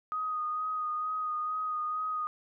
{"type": "tone with vibrato", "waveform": "sine", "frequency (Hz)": 1244.5, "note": "D#6", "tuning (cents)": 0, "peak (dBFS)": -30, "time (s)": [0.12, 2.27], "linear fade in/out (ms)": 0, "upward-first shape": "sine", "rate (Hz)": 2.2, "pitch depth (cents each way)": 21, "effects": []}